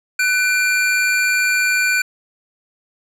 square tone pair together, 1500 / 2381 Hz, F#6 / D7, +23 / +23 cents, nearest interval minor sixth, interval 800 cents, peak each -18 dBFS, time 0.19-2.02 s, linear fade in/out 5 ms, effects low-pass 11000 Hz 12 dB/octave

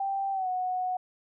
sine tone with pitch glide, 784 to 735.7 Hz, G5 to F#5, 0 to -10 cents, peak -27 dBFS, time 0-0.97 s, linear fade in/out 5 ms, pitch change -110 cents, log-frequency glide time 0.32-0.48 s, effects none

